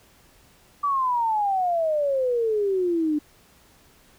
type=exponential sweep; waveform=sine; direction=down; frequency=1167 to 293.7 Hz; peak=-20 dBFS; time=0.83-3.19 s; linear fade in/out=10 ms; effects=pink hiss -56 dBFS RMS until 4.18 s